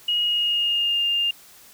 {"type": "tone with pitch glide", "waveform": "sine", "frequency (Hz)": [2884, 2807], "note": ["F#7", "F7"], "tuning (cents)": [-45, 8], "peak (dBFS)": -19, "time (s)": [0.08, 1.31], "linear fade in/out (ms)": 5, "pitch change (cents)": -47, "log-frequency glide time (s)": [0.23, 1.05], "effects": ["white hiss -49 dBFS RMS until 1.73 s"]}